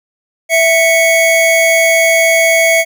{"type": "tone pair together", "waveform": "square", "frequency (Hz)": [659.3, 2218], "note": ["E5", "C#7"], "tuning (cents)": [0, 0], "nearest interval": "octave + major sixth", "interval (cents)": 2100, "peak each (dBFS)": -11, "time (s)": [0.49, 2.85], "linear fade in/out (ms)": 50, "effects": []}